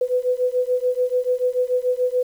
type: beating tone pair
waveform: sine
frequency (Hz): 497.1 / 504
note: B4 / B4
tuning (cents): +11 / +35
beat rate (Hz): 6.9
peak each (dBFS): -21 / -21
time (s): 0.01-2.23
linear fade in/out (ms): 5
effects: 8-bit